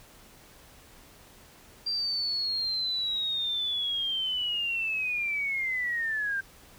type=linear sweep; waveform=sine; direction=down; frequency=4735 to 1568 Hz; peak=-27 dBFS; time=1.86-6.41 s; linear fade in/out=10 ms; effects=pink hiss -54 dBFS RMS until 6.78 s